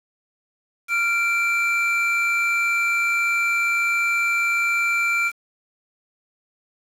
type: tone pair together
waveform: triangle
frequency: 1387.3 / 2346 Hz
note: F6 / D7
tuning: -12 / -2 cents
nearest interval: major sixth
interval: 910 cents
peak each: -22 / -18 dBFS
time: 0.88-5.32 s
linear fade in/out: 50 ms
effects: resampled to 32000 Hz + 7-bit